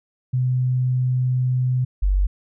sine tone pair in turn, 127 / 47.82 Hz, B2 / G1, +49 / -42 cents, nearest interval octave + perfect fourth, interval 1691 cents, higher first, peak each -17 / -15 dBFS, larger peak second, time 0.33-1.85 / 2.02-2.27 s, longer first, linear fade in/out 10 ms, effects none

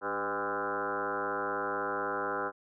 sine tone with frequency modulation, 914 Hz, A#5, 34 cents flat, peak -30 dBFS, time 0.01-2.52 s, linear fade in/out 50 ms, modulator 104 Hz, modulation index 5.6, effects none

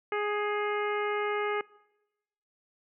harmonic tone with a mistuned harmonic, 415.1 Hz, G#4, 1 cent flat, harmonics 1 / 2 / 3 / 4 / 5 / 6 / 7, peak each -30 / -36 / -35 / -39 / -37 / -45 / -48 dBFS, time 0.12-1.61 s, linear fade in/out 2 ms, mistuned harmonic 5, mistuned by +31 cents, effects noise-tail reverb RT60 1.0 s tail -23 dB re dry

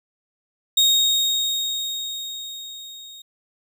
35% pulse tone with level ramp, 3729 Hz, A#7, in tune, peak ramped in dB -11 to -37 dBFS, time 0.77-3.22 s, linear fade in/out 5 ms, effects none

